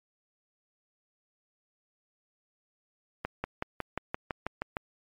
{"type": "accelerating click train", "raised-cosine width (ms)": 0.5, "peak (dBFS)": -16, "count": 10, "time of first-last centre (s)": [3.25, 4.769], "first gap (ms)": 190, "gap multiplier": 0.97, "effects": ["MP3 64 kbps"]}